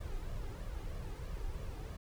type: noise with flanger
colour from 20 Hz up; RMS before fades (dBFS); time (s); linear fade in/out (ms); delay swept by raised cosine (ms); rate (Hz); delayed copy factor
brown; -41; 0-1.97; 10; 1.7 to 2.47; 3.1; +0.6
effects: none